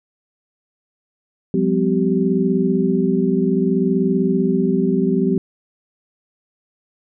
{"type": "tone cluster", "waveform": "sine", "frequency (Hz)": [177.8, 198.4, 253.6, 386.1], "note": ["F3", "G3", "B3", "G4"], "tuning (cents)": [31, 21, 46, -26], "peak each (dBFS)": -20, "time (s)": [1.54, 5.38], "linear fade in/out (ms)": 2, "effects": []}